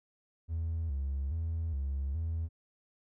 triangle tone with vibrato, 75 Hz, D2, 37 cents sharp, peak -28 dBFS, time 0.48-2.49 s, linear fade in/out 50 ms, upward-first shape square, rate 1.2 Hz, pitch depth 150 cents each way, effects tanh soft clip ceiling -27 dBFS

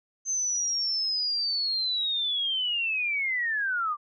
sine linear sweep, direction down, 6272 to 1159 Hz, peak -25 dBFS, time 0.25-3.97 s, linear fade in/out 50 ms, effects none

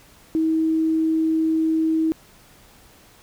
sine tone, 320 Hz, D#4, 49 cents sharp, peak -17 dBFS, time 0.35-2.12 s, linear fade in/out 0 ms, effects pink hiss -51 dBFS RMS until 3.22 s

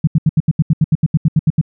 sine tone bursts, 155.56 Hz, D#3, in tune, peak -7 dBFS, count 15, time 0.04-1.613 s, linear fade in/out 5 ms, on 33 ms, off 77 ms, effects none

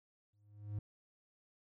triangle tone with exponential growth, 103.83 Hz, G#2, in tune, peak -33 dBFS, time 0.33-0.79 s, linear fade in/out 5 ms, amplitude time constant 100 ms, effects none

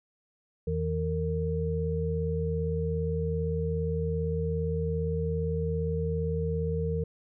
sine tone cluster, 83.6 / 161.1 / 458.1 Hz, E2 / E3 / A#4, +25 / -39 / -30 cents, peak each -31 dBFS, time 0.67-7.04 s, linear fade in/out 5 ms, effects none

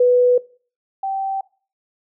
sine tone pair in turn, 493.9 / 776.6 Hz, B4 / G5, 0 / -16 cents, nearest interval minor sixth, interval 784 cents, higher second, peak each -10 / -20 dBFS, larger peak first, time 0-0.38 / 1.03-1.41 s, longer neither, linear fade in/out 5 ms, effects noise-tail reverb RT60 0.4 s tail -21 dB re dry

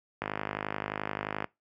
click train, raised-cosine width 0.5 ms, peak -16 dBFS, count 64, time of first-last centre 0.22-1.443 s, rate 51.5 Hz, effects noise-tail reverb RT60 0.2 s tail -22 dB re dry + high-pass 100 Hz 12 dB/octave

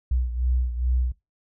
sine beating tone pair, 61.6 / 64 Hz, B1 / C2, -4 / -38 cents, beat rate 2.4 Hz, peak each -22 / -28 dBFS, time 0.11-1.12 s, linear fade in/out 5 ms, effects noise-tail reverb RT60 0.2 s tail -20 dB re dry

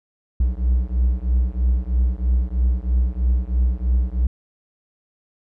triangle beating tone pair, 60.2 / 63.3 Hz, B1 / B1, -44 / +43 cents, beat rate 3.1 Hz, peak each -17 / -18 dBFS, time 0.4-4.27 s, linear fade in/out 5 ms, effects none

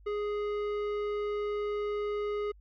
sine tone with tanh clipping, 415.3 Hz, G#4, in tune, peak -32 dBFS, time 0.06-2.52 s, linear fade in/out 10 ms, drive 13 dB, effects added 50 Hz sine -53 dBFS peak until 2.6 s

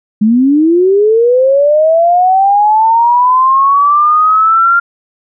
sine linear sweep, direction up, 205.5 to 1396.9 Hz, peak -5 dBFS, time 0.21-4.8 s, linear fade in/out 10 ms, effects none

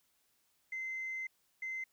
sine tone pair in turn, 2068 / 2068 Hz, C7 / C7, -21 / -21 cents, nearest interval unison, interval 0 cents, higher neither, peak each -36 / -36 dBFS, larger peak neither, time 0.72-1.27 / 1.62-1.84 s, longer first, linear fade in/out 5 ms, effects tanh soft clip ceiling -33 dBFS + white hiss -75 dBFS RMS until 1.92 s

